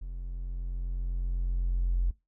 triangle tone with level ramp, 43.96 Hz, F1, 12 cents sharp, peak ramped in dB -33 to -19 dBFS, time 0.01-2.11 s, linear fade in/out 10 ms, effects noise-tail reverb RT60 0.2 s tail -23 dB re dry + tanh soft clip ceiling -21 dBFS

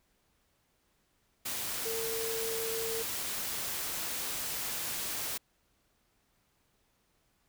sine tone in noise, 452.9 Hz, A#4, 50 cents flat, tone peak -35 dBFS, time 1.85-3.03 s, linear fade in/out 10 ms, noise white, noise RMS -36 dBFS, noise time 1.45-5.38 s, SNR -2 dB, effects pink hiss -73 dBFS RMS until 7.48 s

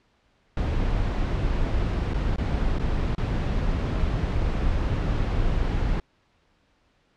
brown noise with dropouts, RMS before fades -24 dBFS, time 0.57-6 s, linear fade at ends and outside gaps 2 ms, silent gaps 2.136-2.142 / 2.361-2.382 / 2.786-2.795 / 3.151-3.18 s, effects pink hiss -65 dBFS RMS until 7.16 s + low-pass 4000 Hz 12 dB/octave

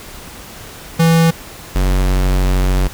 square tone pair in turn, 164.8 / 46.53 Hz, E3 / F#1, 0 / +10 cents, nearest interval octave + minor seventh, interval 2190 cents, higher first, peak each -9 / -12 dBFS, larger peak first, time 0.99-1.31 / 1.75-2.88 s, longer second, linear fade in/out 10 ms, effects pink hiss -34 dBFS RMS until 2.93 s

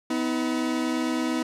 40% pulse tone pair together, 250 / 319.1 Hz, B3 / D#4, +21 / +44 cents, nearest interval major third, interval 423 cents, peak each -26 / -26 dBFS, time 0.1-1.43 s, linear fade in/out 5 ms, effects low-pass 9000 Hz 12 dB/octave

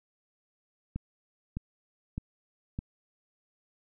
click train, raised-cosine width 5 ms, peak -21 dBFS, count 4, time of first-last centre 0.96-2.789 s, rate 1.64 Hz, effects none

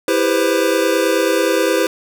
square chord, C major seventh, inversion first, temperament equal with one note detuned, 329.6 / 398.2 / 493.9 / 523.3 Hz, E4 / G4 / B4 / C5, 0 / +27 / 0 / 0 cents, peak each -20 dBFS, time 0.08-1.87 s, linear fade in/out 2 ms, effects none

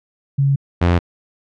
sine / sawtooth tone pair in turn, 138.59 / 87.03 Hz, C#3 / F2, 0 / -6 cents, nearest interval minor sixth, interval 806 cents, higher first, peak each -12 / -8 dBFS, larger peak second, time 0.38-0.56 / 0.81-0.99 s, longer neither, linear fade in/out 10 ms, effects low-pass 3000 Hz 12 dB/octave

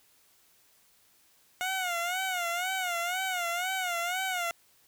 15% pulse tone with vibrato, 721 Hz, F#5, 45 cents flat, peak -23 dBFS, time 1.61-4.51 s, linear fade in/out 0 ms, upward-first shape sine, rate 2 Hz, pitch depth 100 cents each way, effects white hiss -64 dBFS RMS until 4.87 s

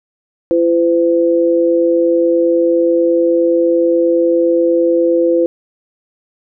sine tone pair together, 338.5 / 509.1 Hz, E4 / C5, +46 / -47 cents, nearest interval perfect fifth, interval 707 cents, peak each -12 dBFS, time 0.51-5.46 s, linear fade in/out 0 ms, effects none

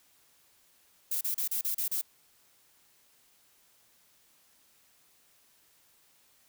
violet noise bursts, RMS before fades -31 dBFS, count 7, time 1.11-2.014 s, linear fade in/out 5 ms, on 100 ms, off 34 ms, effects white hiss -65 dBFS RMS until 6.48 s

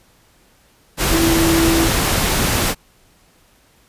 sine tone in noise, 330 Hz, E4, 2 cents sharp, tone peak -14 dBFS, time 1.1-1.9 s, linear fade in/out 50 ms, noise pink, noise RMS -17 dBFS, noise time 0.97-2.75 s, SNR 0 dB, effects pink hiss -54 dBFS RMS until 3.88 s + resampled to 32000 Hz

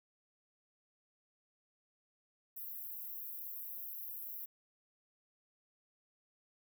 pink high-pass noise, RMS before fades -45 dBFS, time 2.56-4.46 s, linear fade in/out 10 ms, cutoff 12000 Hz, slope 96 dB/octave, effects none

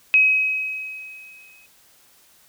sine tone with exponential decay, 2542 Hz, D#7, 36 cents sharp, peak -10 dBFS, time 0.14-1.66 s, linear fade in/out 0 ms, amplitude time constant 330 ms, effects white hiss -55 dBFS RMS until 2.48 s

